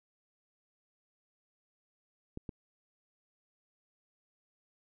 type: clicks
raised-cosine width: 3 ms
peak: -27 dBFS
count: 2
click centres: 2.374 / 2.492 s
effects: none